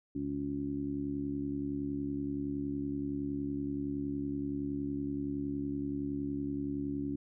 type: harmonic tone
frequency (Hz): 70.7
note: C#2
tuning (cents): +35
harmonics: 1 / 2 / 3 / 4 / 5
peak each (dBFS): -46 / -43 / -44 / -34 / -44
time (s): 0.15-7.16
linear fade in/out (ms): 5
effects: none